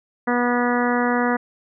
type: harmonic tone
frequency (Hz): 243.4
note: B3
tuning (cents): -25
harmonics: 1 / 2 / 3 / 4 / 5 / 6 / 7 / 8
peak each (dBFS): -21 / -24 / -26 / -27 / -28 / -29 / -29 / -30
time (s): 0.27-1.37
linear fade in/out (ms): 10
effects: none